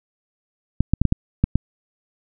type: clicks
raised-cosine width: 5 ms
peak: -3 dBFS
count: 7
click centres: 0.806 / 0.936 / 1.016 / 1.053 / 1.124 / 1.44 / 1.556 s
effects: none